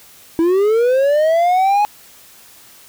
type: linear sweep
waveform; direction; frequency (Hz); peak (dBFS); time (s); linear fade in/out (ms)
triangle; up; 321.6 to 841; -9; 0.39-1.85; 0
effects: white hiss -44 dBFS RMS until 2.88 s